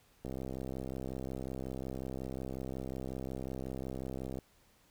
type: click train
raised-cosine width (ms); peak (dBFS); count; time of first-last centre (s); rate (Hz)
2; -27; 272; 0.25-4.387; 65.5
effects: pink hiss -67 dBFS RMS until 4.9 s